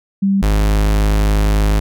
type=tone pair in turn; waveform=sine / 45% pulse; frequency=196 / 51.77 Hz; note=G3 / G#1; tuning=0 / -5 cents; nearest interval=octave + major seventh; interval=2305 cents; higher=first; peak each=-11 dBFS; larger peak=neither; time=0.22-0.42 / 0.42-1.8 s; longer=second; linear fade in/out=10 ms; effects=none